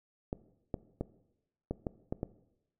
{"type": "clicks", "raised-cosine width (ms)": 2, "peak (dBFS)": -20, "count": 7, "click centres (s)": [0.329, 0.742, 1.01, 1.71, 1.868, 2.125, 2.231], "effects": ["noise-tail reverb RT60 0.9 s tail -18 dB re dry"]}